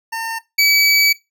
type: tone pair in turn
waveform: 25% pulse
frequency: 907 / 2285 Hz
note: A#5 / D7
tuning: -48 / -48 cents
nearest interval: octave + major third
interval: 1600 cents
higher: second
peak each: -18 / -7 dBFS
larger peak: second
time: 0.12-0.39 / 0.58-1.13 s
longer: second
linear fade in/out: 10 ms
effects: noise-tail reverb RT60 0.2 s tail -18 dB re dry